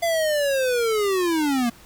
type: linear sweep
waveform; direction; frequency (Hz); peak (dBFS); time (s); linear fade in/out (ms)
square; down; 685 to 228.7; -20; 0.02-1.7; 10
effects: pink hiss -49 dBFS RMS until 1.85 s